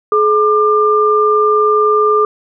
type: tone pair together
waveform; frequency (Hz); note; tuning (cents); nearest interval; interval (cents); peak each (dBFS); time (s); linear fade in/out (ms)
sine; 425.4 / 1196; G#4 / D6; +42 / +31; octave + tritone; 1789; -11; 0.12-2.25; 2
effects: none